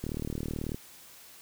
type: click train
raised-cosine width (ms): 3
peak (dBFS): -21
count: 28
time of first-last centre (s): 0.04-0.745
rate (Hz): 38.3
effects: white hiss -52 dBFS RMS until 1.41 s